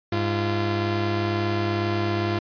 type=tone pair together; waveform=sawtooth; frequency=102.1 / 343.4 Hz; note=G#2 / F4; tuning=-29 / -29 cents; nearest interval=octave + major sixth; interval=2100 cents; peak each=-21 dBFS; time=0.12-2.39 s; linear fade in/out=5 ms; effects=resampled to 11025 Hz